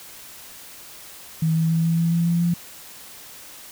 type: tone with pitch steps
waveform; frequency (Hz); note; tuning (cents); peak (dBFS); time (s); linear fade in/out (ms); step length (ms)
sine; 160.7 / 162.29 / 163.89 / 165.5 / 167.14 / 168.79 / 170.45 / 172.13; E3 / E3 / E3 / E3 / E3 / E3 / F3 / F3; -44 / -27 / -10 / +7 / +24 / +41 / -42 / -25; -17; 1.42-2.54; 5; 140
effects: white hiss -42 dBFS RMS until 3.71 s